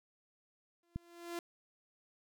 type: tone with exponential growth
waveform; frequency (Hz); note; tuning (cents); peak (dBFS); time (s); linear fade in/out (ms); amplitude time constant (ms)
sawtooth; 343; F4; -31; -33; 0.83-1.39; 2; 120
type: click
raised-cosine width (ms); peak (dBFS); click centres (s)
5; -26; 0.96
effects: none